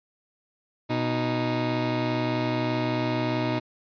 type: tone pair together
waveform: 20% pulse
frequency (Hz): 123.07 / 311.1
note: B2 / D#4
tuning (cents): -6 / 0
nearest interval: octave + major third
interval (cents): 1606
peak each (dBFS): -22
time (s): 0.89-3.6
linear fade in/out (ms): 20
effects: resampled to 11025 Hz